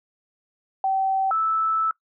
sine tone pair in turn, 770 / 1313.4 Hz, G5 / E6, -31 / -7 cents, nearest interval major sixth, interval 924 cents, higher second, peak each -19 dBFS, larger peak neither, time 0.84-1.31 / 1.31-1.91 s, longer second, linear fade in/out 2 ms, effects noise-tail reverb RT60 0.1 s tail -20 dB re dry

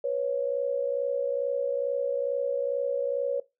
sine tone pair together, 490.6 / 552.9 Hz, B4 / C#5, -12 / -5 cents, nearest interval major second, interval 207 cents, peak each -29 / -27 dBFS, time 0.04-3.4 s, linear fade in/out 5 ms, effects noise-tail reverb RT60 0.2 s tail -18 dB re dry

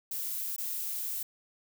violet noise with dropouts, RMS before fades -35 dBFS, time 0.11-1.23 s, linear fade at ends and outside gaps 5 ms, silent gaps 0.563-0.581 s, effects none

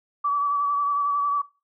sine tone with vibrato, 1148 Hz, D6, 40 cents flat, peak -20 dBFS, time 0.24-1.42 s, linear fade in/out 10 ms, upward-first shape sine, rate 11 Hz, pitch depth 26 cents each way, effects noise-tail reverb RT60 0.3 s tail -18 dB re dry

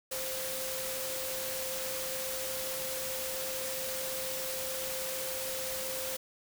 sine tone in noise, 523.3 Hz, C5, in tune, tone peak -39 dBFS, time 0.11-6.17 s, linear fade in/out 10 ms, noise white, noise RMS -37 dBFS, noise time 0.11-6.17 s, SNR -5 dB, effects none

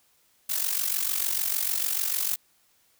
blue noise with amplitude modulation, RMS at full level -24 dBFS, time 0.49-2.36 s, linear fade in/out 10 ms, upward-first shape sine, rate 46.7 Hz, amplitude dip 75%, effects white hiss -65 dBFS RMS until 2.99 s

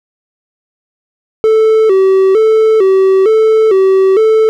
triangle tone with vibrato, 410 Hz, G#4, 22 cents flat, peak -3 dBFS, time 1.44-4.49 s, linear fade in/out 0 ms, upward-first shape square, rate 1.1 Hz, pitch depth 120 cents each way, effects none

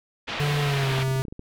white low-pass noise, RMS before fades -31 dBFS, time 0.27-1.04 s, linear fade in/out 20 ms, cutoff 3600 Hz, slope 24 dB/octave
square tone with pitch glide, 146.1 to 132.44 Hz, D3 to C3, -9 to +21 cents, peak -23 dBFS, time 0.4-1.22 s, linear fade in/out 0 ms, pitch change -170 cents, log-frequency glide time 0.6-0.93 s
clicks, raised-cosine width 3 ms, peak -25 dBFS, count 12, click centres 0.833 / 0.92 / 0.988 / 1.027 / 1.08 / 1.113 / 1.161 / 1.196 / 1.252 / 1.283 / 1.325 / 1.394 s
effects none

